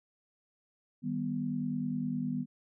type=chord; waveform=sine; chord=Eb augmented; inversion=none; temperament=equal with one note detuned; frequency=155.56 / 196 / 245.7 Hz; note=Eb3 / G3 / B3; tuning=0 / 0 / -9 cents; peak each=-37 / -37 / -33 dBFS; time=1.02-2.46 s; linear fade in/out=50 ms; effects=none